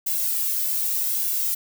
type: noise with flanger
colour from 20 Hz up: violet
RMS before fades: -24 dBFS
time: 0.06-1.55 s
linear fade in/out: 10 ms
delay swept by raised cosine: 1.6 to 2.11 ms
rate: 0.84 Hz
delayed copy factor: -0.65
effects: none